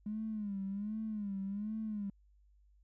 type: tone with vibrato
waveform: triangle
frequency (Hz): 206.5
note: G#3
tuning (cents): -10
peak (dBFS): -32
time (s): 0.06-2.1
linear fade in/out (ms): 5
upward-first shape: sine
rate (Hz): 1.3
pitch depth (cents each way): 110
effects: tanh soft clip ceiling -34 dBFS + added 50 Hz sine -63 dBFS peak until 2.83 s